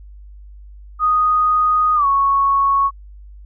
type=tone with pitch glide; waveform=sine; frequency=1242 to 1106.5 Hz; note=D#6 to C#6; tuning=-3 to -3 cents; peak=-12 dBFS; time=0.99-2.91 s; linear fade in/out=50 ms; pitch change=-200 cents; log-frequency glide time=1.95-2.06 s; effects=added 50 Hz sine -36 dBFS peak until 3.45 s